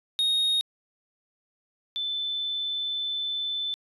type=tone pair in turn; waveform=triangle / sine; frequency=3729 / 3521 Hz; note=A#7 / A7; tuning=0 / 0 cents; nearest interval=minor second; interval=100 cents; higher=first; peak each=-20 / -27 dBFS; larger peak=first; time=0.19-0.61 / 1.96-3.74 s; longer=second; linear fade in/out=0 ms; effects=resampled to 32000 Hz